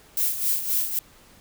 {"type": "noise with tremolo", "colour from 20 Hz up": "violet", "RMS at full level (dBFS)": -22, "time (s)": [0.17, 0.99], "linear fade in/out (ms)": 2, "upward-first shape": "sine", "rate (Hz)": 3.8, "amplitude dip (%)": 65, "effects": ["pink hiss -53 dBFS RMS until 1.4 s"]}